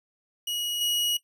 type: tone with level steps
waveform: sawtooth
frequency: 2904 Hz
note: F#7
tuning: 33 cents flat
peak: -25 / -21 dBFS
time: 0.47-1.17 s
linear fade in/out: 5 ms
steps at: 0.81 s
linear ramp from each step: 2 ms
effects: noise-tail reverb RT60 0.1 s tail -17 dB re dry